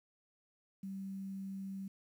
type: tone with quantisation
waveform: sine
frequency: 193.8 Hz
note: G3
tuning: 20 cents flat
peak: -40 dBFS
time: 0.83-1.88 s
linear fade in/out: 5 ms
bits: 11
effects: none